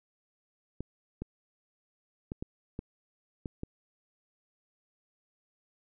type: clicks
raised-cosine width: 3 ms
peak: -23 dBFS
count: 7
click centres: 0.806 / 1.22 / 2.319 / 2.425 / 2.791 / 3.458 / 3.634 s
effects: none